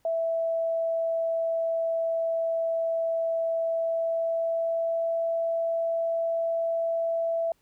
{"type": "tone with pitch glide", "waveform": "sine", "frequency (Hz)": [659.3, 663.9], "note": ["E5", "E5"], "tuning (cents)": [0, 12], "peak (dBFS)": -24, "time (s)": [0.05, 7.52], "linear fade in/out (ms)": 2, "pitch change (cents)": 12, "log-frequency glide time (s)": [3.66, 5.16], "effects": ["pink hiss -69 dBFS RMS until 7.61 s"]}